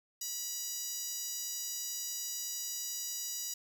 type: tone with high-pass filter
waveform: 10% pulse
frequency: 971 Hz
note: B5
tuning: 30 cents flat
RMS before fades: -39 dBFS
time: 0.21-3.54 s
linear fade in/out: 5 ms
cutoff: 6900 Hz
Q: 1.6
effects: none